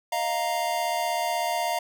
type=chord; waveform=square; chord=Eb suspended second; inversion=none; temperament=equal; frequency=622.3 / 698.5 / 932.3 Hz; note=Eb5 / F5 / Bb5; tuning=0 / 0 / 0 cents; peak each=-33 / -28 / -30 dBFS; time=0.12-1.79 s; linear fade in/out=5 ms; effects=none